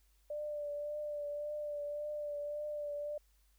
sine tone with vibrato, 590 Hz, D5, 8 cents sharp, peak -37 dBFS, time 0.3-3.18 s, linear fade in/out 5 ms, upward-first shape triangle, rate 1.8 Hz, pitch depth 29 cents each way, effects added 50 Hz sine -67 dBFS peak until 3.58 s + white hiss -75 dBFS RMS until 3.58 s

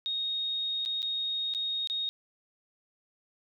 sine tone with dropouts, 3729 Hz, A#7, in tune, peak -29 dBFS, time 0.06-2.09 s, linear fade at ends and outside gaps 0 ms, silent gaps 0.851-0.859 / 1.02-1.028 / 1.538-1.548 / 1.873-1.899 s, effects none

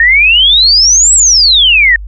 sine exponential two-way sweep, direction up then down, 1800 to 7970 to 1800 Hz, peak -3 dBFS, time 0-1.96 s, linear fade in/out 2 ms, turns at 1.14 s, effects added 50 Hz sine -21 dBFS peak until 2.07 s

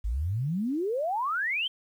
sine exponential sweep, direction up, 49 to 3214 Hz, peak -26 dBFS, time 0.04-1.68 s, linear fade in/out 10 ms, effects 10-bit

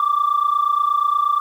sine tone pair together, 1157.6 / 1186 Hz, D6 / D6, -25 / +17 cents, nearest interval unison, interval 42 cents, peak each -17 dBFS, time 0-1.4 s, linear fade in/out 2 ms, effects tanh soft clip ceiling -10 dBFS + 8-bit

